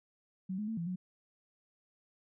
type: tone with pitch steps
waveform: sine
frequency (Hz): 187.8 / 211.1 / 223.5 / 168.9 / 182.6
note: F#3 / G#3 / A3 / E3 / F#3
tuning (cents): +26 / +29 / +27 / +42 / -23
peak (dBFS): -34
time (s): 0.49-0.96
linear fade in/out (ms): 10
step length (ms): 94
effects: none